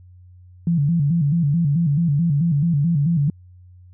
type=tone with vibrato; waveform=sine; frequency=155.56 Hz; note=D#3; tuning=in tune; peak=-15 dBFS; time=0.67-3.3 s; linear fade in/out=2 ms; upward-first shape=square; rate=4.6 Hz; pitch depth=150 cents each way; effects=added 90 Hz sine -43 dBFS peak until 3.93 s